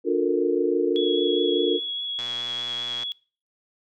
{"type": "chord", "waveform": "sine", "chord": "Bb major seventh", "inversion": "first", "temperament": "equal with one note detuned", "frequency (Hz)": [293.7, 357, 440, 466.2], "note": ["D4", "F4", "A4", "Bb4"], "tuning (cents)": [0, 38, 0, 0], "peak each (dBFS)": [-26, -23, -26, -25], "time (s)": [0.04, 1.8], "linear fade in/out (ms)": 50}
{"type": "tone with vibrato", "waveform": "sine", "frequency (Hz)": 3353, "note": "G#7", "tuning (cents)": 16, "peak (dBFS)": -27, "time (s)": [0.96, 3.12], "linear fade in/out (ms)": 0, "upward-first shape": "sine", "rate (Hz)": 4.9, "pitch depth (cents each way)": 11}
{"type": "click train", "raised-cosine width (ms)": 0.2, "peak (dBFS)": -20, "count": 103, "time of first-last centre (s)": [2.19, 3.033], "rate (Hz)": 121}
{"effects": ["noise-tail reverb RT60 0.4 s tail -23 dB re dry"]}